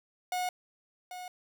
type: tone with echo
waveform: 45% pulse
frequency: 727 Hz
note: F#5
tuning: 31 cents flat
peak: -30 dBFS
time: 0.32-0.49 s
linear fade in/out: 2 ms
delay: 790 ms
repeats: 1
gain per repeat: -10 dB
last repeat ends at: 1.28 s
effects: none